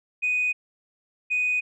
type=tone pair in turn; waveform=sine; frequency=2489 / 2489 Hz; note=D#7 / D#7; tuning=0 / 0 cents; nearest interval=unison; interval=0 cents; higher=neither; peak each=-20 dBFS; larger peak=neither; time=0.22-0.53 / 1.3-1.61 s; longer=neither; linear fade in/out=20 ms; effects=tanh soft clip ceiling -17 dBFS